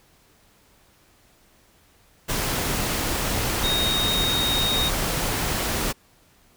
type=tone in noise; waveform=sine; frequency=3729 Hz; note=A#7; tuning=in tune; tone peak=-22 dBFS; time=3.63-4.9 s; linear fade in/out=20 ms; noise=pink; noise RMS=-25 dBFS; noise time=2.28-5.93 s; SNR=0 dB; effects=pink hiss -58 dBFS RMS until 6.56 s